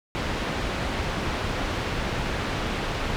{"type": "low-pass noise", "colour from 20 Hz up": "pink", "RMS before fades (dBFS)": -28, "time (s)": [0.15, 3.16], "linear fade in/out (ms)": 0, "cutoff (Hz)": 3400, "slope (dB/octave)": 12, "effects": []}